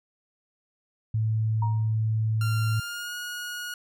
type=tone; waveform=sine; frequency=110 Hz; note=A2; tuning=in tune; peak=-22 dBFS; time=1.14-2.8 s; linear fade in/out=5 ms
type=tone with exponential decay; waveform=sine; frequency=940 Hz; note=A#5; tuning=14 cents sharp; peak=-27 dBFS; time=1.62-1.95 s; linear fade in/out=5 ms; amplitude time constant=70 ms
type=tone with pitch glide; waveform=sawtooth; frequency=1386 to 1446.5 Hz; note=F6 to F#6; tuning=-14 to -40 cents; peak=-29 dBFS; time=2.41-3.74 s; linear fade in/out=2 ms; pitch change=+74 cents; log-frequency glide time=2.71-3.15 s
effects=none